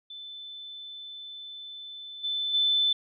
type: tone with level steps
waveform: sine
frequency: 3520 Hz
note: A7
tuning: in tune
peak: -39 / -27 / -21 dBFS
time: 0.1-2.93 s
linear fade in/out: 5 ms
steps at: 2.23 / 2.53 s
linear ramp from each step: 20 ms
effects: none